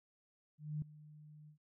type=tone with ADSR envelope; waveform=sine; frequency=151.2 Hz; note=D#3; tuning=49 cents flat; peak=-35 dBFS; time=0.58-1.58 s; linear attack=240 ms; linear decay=3 ms; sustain=-19 dB; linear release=98 ms; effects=none